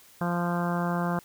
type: harmonic tone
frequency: 173.8 Hz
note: F3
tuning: 8 cents flat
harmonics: 1 / 2 / 3 / 4 / 5 / 6 / 7 / 8 / 9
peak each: -27 / -36 / -36 / -34 / -37 / -36 / -38 / -40 / -40 dBFS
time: 0.21-1.19 s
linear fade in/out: 2 ms
effects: white hiss -55 dBFS RMS until 1.24 s